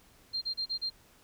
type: tone bursts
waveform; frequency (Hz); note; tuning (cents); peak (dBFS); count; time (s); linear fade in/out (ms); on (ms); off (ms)
sine; 4186; C8; 0; -30; 5; 0.33-0.902; 20; 88; 33
effects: pink hiss -61 dBFS RMS until 1.23 s